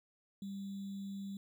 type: tone with sample-and-hold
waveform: sine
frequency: 197.3 Hz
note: G3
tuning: 11 cents sharp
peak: -40 dBFS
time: 0.42-1.37 s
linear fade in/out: 2 ms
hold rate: 3675 Hz
effects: none